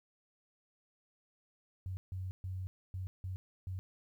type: tone bursts at uneven times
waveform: sine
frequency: 93.2 Hz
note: F#2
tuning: 13 cents sharp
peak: -37 dBFS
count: 6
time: 1.86-1.97 / 2.12-2.31 / 2.44-2.67 / 2.94-3.07 / 3.24-3.36 / 3.67-3.79 s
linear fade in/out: 0 ms
effects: 12-bit